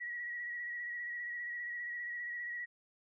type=tone with vibrato; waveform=sine; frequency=1921 Hz; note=B6; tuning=48 cents flat; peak=-38 dBFS; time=0-2.66 s; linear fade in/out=20 ms; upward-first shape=square; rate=15 Hz; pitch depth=23 cents each way; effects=none